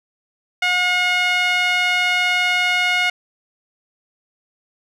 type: tone with band-pass filter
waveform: sawtooth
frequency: 721 Hz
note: F#5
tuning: 45 cents flat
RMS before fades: -18 dBFS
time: 0.62-3.1 s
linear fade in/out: 5 ms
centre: 2300 Hz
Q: 2.3
effects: none